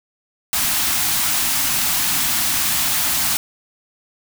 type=band-stop noise; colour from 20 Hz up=white; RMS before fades=-19 dBFS; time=0.53-3.37 s; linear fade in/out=0 ms; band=330 to 650 Hz; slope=48 dB/octave; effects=none